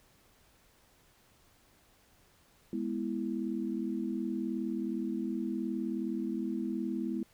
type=chord; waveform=sine; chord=E major; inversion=first; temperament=equal; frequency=207.7 / 246.9 / 329.6 Hz; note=G#3 / B3 / E4; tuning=0 / 0 / 0 cents; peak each=-36 / -36 / -36 dBFS; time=2.73-7.23 s; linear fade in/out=2 ms; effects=pink hiss -65 dBFS RMS until 7.33 s